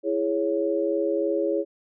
sine chord, C# minor, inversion first, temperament just, 332.6 / 415.8 / 554.4 Hz, E4 / G#4 / C#5, +16 / +2 / 0 cents, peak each -26 dBFS, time 0.03-1.65 s, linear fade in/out 50 ms, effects none

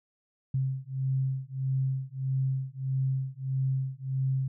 sine beating tone pair, 132.1 / 133.7 Hz, C3 / C3, +17 / +38 cents, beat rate 1.6 Hz, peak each -30 dBFS, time 0.54-4.48 s, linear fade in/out 5 ms, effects none

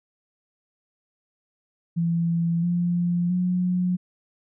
sine tone with pitch steps, 168.4 / 174.34 / 180.49 Hz, E3 / F3 / F#3, +37 / -3 / -43 cents, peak -20 dBFS, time 1.96-3.97 s, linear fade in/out 20 ms, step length 670 ms, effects none

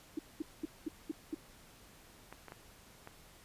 sine tone bursts, 311.1 Hz, D#4, in tune, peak -33 dBFS, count 6, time 0.17-1.346 s, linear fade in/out 5 ms, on 21 ms, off 210 ms
clicks, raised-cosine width 0.5 ms, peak -32 dBFS, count 4, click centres 2.326 / 2.483 / 2.521 / 3.074 s
effects pink hiss -59 dBFS RMS until 3.44 s + resampled to 32000 Hz

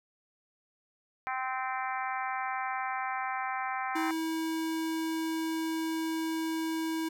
harmonic tone, 259.4 Hz, C4, 15 cents flat, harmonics 3 / 4 / 5 / 6 / 7 / 8 / 9, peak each -35 / -37 / -39 / -41 / -42 / -43 / -44 dBFS, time 1.27-4.11 s, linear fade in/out 0 ms
square tone, 322.5 Hz, E4, 38 cents flat, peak -31 dBFS, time 3.95-7.09 s, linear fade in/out 10 ms
effects none

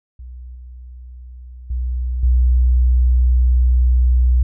sine tone with level steps, 61.9 Hz, B1, 5 cents sharp, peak -31 / -33 / -18 / -10 dBFS, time 0.19-4.43 s, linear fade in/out 5 ms, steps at 0.55 / 1.7 / 2.23 s, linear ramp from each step 5 ms, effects none

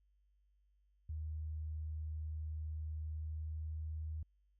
sine tone with pitch glide, 77.78 to 78.28 Hz, D#2 to D#2, 0 to +11 cents, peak -39 dBFS, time 1.09-4.23 s, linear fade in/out 5 ms, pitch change +11 cents, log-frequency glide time 3.07-3.58 s, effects added 50 Hz sine -70 dBFS peak until 4.59 s

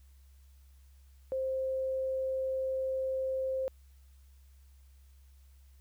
sine tone, 526 Hz, C5, 9 cents sharp, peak -30 dBFS, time 1.32-3.68 s, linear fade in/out 0 ms, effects added 67 Hz sine -55 dBFS peak until 5.8 s + white hiss -71 dBFS RMS until 5.8 s

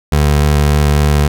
25% pulse tone with vibrato, 73.5 Hz, D2, 2 cents sharp, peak -5 dBFS, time 0.12-1.28 s, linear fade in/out 5 ms, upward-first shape square, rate 3.5 Hz, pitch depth 10 cents each way, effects none

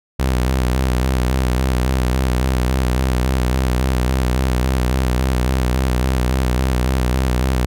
sawtooth tone with vibrato, 63.6 Hz, C2, 48 cents flat, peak -11 dBFS, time 0.19-7.66 s, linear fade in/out 10 ms, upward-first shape square, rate 3.6 Hz, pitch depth 53 cents each way, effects none

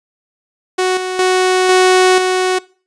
sawtooth tone with level steps, 370 Hz, F#4, in tune, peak -8 / -14 / -6 / -3 / -8 dBFS, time 0.78-2.59 s, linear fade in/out 10 ms, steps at 0.97 / 1.19 / 1.69 / 2.18 s, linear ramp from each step 2 ms, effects noise-tail reverb RT60 0.4 s tail -22 dB re dry + resampled to 22050 Hz

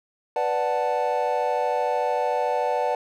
triangle chord, B minor seventh, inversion none, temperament equal, 493.9 / 587.3 / 740 / 880 Hz, B4 / D5 / F#5 / A5, 0 / 0 / 0 / 0 cents, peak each -25 dBFS, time 0.36-2.95 s, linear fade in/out 2 ms, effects none

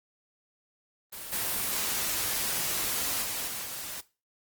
white noise with level steps, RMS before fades -40 / -30 / -33 / -36 / -38 dBFS, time 1.12-4.01 s, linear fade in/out 10 ms, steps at 1.32 / 3.22 / 3.47 / 3.64 s, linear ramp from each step 10 ms, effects noise-tail reverb RT60 0.3 s tail -18 dB re dry + Opus 24 kbps

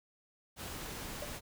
pink noise, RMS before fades -43 dBFS, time 0.56-1.41 s, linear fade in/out 50 ms
sine tone with exponential decay, 587 Hz, D5, 1 cent flat, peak -35 dBFS, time 1.22-1.31 s, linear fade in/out 5 ms, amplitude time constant 18 ms
effects none

